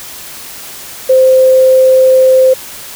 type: tone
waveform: sine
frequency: 520 Hz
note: C5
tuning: 11 cents flat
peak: -3 dBFS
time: 1.09-2.54 s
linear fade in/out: 10 ms
effects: white hiss -28 dBFS RMS until 2.95 s